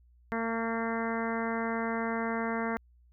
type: harmonic tone with a mistuned harmonic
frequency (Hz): 227.7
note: A#3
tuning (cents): -40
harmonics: 1 / 2 / 3 / 4 / 5 / 6 / 7 / 8 / 9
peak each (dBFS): -33 / -36 / -38 / -39 / -40 / -41 / -41 / -42 / -43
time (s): 0.32-2.77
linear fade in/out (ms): 0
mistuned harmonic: 6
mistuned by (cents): +21
effects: added 60 Hz sine -58 dBFS peak until 3.12 s